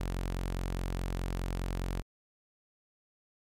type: tone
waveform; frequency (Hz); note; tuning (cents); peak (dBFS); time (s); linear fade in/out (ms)
sawtooth; 44.83; F1; +46; -28; 0-2.02; 10
effects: MP3 96 kbps